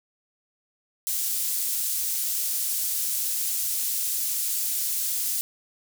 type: high-pass noise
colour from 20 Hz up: pink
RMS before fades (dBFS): -27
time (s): 1.07-5.41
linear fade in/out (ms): 0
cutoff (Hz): 8400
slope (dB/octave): 12
effects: none